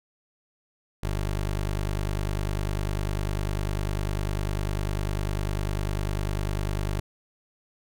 20% pulse tone, 50 Hz, G1, 35 cents sharp, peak -21 dBFS, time 1.03-7 s, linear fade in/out 5 ms, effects none

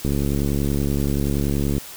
click train, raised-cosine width 3 ms, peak -10 dBFS, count 123, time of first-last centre 0.05-1.78 s, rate 70.5 Hz, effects white hiss -38 dBFS RMS until 1.96 s

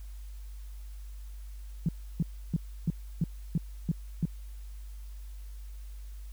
sine tone bursts, 164.81 Hz, E3, in tune, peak -23 dBFS, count 8, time 1.86-4.254 s, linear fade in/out 2 ms, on 28 ms, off 310 ms, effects added 50 Hz sine -40 dBFS peak until 6.32 s + white hiss -61 dBFS RMS until 6.32 s

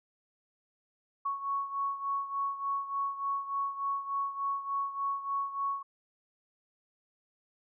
sine beating tone pair, 1108.7 / 1112.1 Hz, C#6 / C#6, 0 / +5 cents, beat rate 3.4 Hz, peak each -32 / -37 dBFS, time 1.25-5.83 s, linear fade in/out 10 ms, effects none

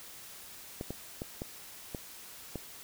clicks, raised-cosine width 2 ms, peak -23 dBFS, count 6, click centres 0.811 / 0.906 / 1.219 / 1.419 / 1.948 / 2.557 s, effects white hiss -49 dBFS RMS until 2.83 s

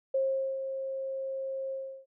sine tone with ADSR envelope, 535 Hz, C5, 38 cents sharp, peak -24 dBFS, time 0.14-2.06 s, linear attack 7 ms, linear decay 430 ms, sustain -8 dB, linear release 340 ms, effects none

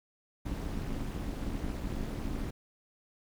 brown noise with amplitude modulation, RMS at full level -32 dBFS, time 0.45-2.51 s, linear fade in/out 10 ms, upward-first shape sine, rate 240 Hz, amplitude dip 85%, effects none

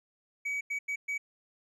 triangle tone bursts at uneven times, 2270 Hz, C#7, 41 cents sharp, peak -29 dBFS, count 4, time 0.45-0.61 / 0.7-0.79 / 0.88-0.96 / 1.08-1.18 s, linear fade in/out 10 ms, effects resampled to 24000 Hz

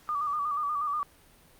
sine tone with vibrato, 1180 Hz, D6, 8 cents sharp, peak -27 dBFS, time 0.09-1.03 s, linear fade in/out 0 ms, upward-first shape square, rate 8.3 Hz, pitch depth 52 cents each way, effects pink hiss -58 dBFS RMS until 1.59 s + Opus 48 kbps

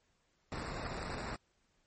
pink noise with sample-and-hold, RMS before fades -41 dBFS, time 0.52-1.36 s, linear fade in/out 0 ms, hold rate 3150 Hz, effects pink hiss -75 dBFS RMS until 1.86 s + MP3 32 kbps

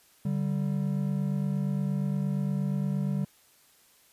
triangle tone pair together, 145.04 / 193.6 Hz, D3 / G3, -21 / -21 cents, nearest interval perfect fourth, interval 500 cents, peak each -27 dBFS, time 0.25-3.25 s, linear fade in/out 5 ms, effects white hiss -61 dBFS RMS until 4.12 s + resampled to 32000 Hz

